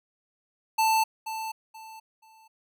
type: tone with echo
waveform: square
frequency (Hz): 884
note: A5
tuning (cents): +8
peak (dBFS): -21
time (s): 0.78-1.04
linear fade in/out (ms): 10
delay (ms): 480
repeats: 3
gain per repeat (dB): -11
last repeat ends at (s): 2.48
effects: none

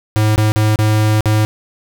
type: tone with dropouts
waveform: square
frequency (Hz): 107.5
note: A2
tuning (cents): -40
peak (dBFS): -11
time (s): 0.16-1.45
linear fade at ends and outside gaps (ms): 0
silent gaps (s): 0.36-0.379 / 0.52-0.56 / 0.758-0.789 / 1.207-1.257
effects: none

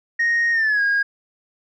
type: tone with pitch glide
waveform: sine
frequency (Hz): 1864.7 to 1632.7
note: A#6 to G#6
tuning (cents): 0 to -30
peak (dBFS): -14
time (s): 0.19-1.03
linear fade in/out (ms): 10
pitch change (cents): -230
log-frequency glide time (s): 0.52-0.82
effects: tanh soft clip ceiling -14 dBFS

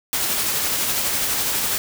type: noise with tremolo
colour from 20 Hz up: white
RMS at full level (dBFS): -21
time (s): 0.13-1.78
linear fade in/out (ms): 0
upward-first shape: sine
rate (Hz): 12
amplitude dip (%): 25
effects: none

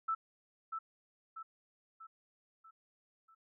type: tone with echo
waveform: sine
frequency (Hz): 1318.5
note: E6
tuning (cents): 0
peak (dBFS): -31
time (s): 0.08-0.15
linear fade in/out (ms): 10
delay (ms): 640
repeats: 5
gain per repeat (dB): -6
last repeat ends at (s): 3.35
effects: none

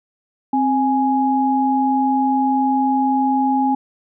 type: tone pair together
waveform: sine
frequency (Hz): 263.5 / 832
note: C4 / G#5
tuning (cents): +12 / +3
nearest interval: octave + minor sixth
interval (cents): 1991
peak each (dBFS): -17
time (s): 0.53-3.75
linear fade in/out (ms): 5
effects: none

